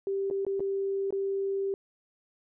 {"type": "tone with dropouts", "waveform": "sine", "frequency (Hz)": 392, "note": "G4", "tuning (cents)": 0, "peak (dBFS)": -27, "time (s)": [0.07, 1.74], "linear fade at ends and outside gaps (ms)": 1, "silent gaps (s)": [[0.301, 0.31], [0.45, 0.466], [0.596, 0.604], [1.106, 1.125]], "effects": []}